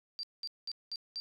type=tone bursts; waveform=sine; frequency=4699 Hz; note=D8; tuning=in tune; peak=-36 dBFS; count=5; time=0.19-1.2 s; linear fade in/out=0 ms; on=42 ms; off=200 ms; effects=none